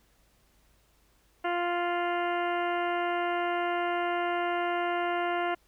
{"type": "harmonic tone with a mistuned harmonic", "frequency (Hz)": 349.2, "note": "F4", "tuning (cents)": 0, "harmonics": [1, 2, 3, 4, 5, 6, 7, 8, 9], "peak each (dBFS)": [-32, -30, -36, -36, -40, -40, -49, -43, -52], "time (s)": [1.44, 5.55], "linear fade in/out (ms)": 10, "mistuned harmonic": 9, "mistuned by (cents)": -44, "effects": ["added 50 Hz sine -67 dBFS peak until 5.67 s", "pink hiss -67 dBFS RMS until 5.67 s"]}